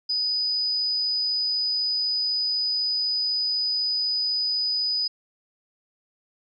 sine tone, 4978 Hz, D#8, in tune, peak -22 dBFS, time 0.09-5.08 s, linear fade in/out 10 ms, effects none

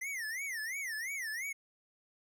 square tone with vibrato, 1975.5 Hz, B6, in tune, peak -37 dBFS, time 0.01-1.53 s, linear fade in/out 10 ms, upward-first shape sine, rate 2.9 Hz, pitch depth 240 cents each way, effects none

